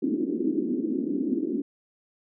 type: band-pass noise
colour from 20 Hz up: white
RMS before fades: -27 dBFS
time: 0.02-1.62 s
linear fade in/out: 10 ms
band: 220 to 350 Hz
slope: 48 dB/octave
effects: none